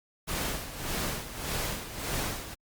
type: noise with tremolo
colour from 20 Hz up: pink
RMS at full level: -31 dBFS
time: 0.27-2.55 s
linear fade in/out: 20 ms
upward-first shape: sine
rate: 1.7 Hz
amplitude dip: 70%
effects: Opus 48 kbps